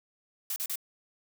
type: noise bursts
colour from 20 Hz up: blue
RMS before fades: -33 dBFS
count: 3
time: 0.5-0.757 s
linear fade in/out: 2 ms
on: 61 ms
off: 37 ms
effects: none